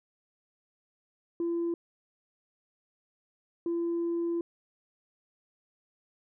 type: tone bursts at uneven times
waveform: sine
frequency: 339.6 Hz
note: F4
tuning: 48 cents flat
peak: -26 dBFS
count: 2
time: 1.4-1.74 / 3.66-4.41 s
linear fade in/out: 2 ms
effects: tanh soft clip ceiling -25 dBFS